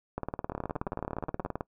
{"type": "two click trains", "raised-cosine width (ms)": 1, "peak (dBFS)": [-18, -21], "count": [28, 17], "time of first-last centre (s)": [[0.18, 1.609], [0.52, 1.461]], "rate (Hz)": [18.9, 17], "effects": ["noise-tail reverb RT60 0.1 s tail -22 dB re dry"]}